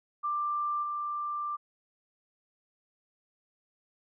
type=tone with level steps; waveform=sine; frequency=1183 Hz; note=D6; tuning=12 cents sharp; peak=-28 / -31 dBFS; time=0.23-1.57 s; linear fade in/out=20 ms; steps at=0.82 s; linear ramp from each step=20 ms; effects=none